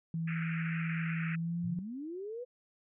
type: tone with pitch glide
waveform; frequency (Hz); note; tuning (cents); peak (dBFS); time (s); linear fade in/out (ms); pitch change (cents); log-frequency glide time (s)
sine; 164.2 to 173.96; E3 to F3; -6 to -6; -32; 0.14-1.79; 2; +100; 1.35-1.65
type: band-pass noise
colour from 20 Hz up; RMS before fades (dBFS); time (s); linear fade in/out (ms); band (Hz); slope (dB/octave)
white; -42; 0.27-1.36; 10; 1300 to 2600; 96
type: linear sweep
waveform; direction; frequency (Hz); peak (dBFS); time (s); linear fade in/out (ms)
sine; up; 97.5 to 506; -38; 1.63-2.45; 20
effects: none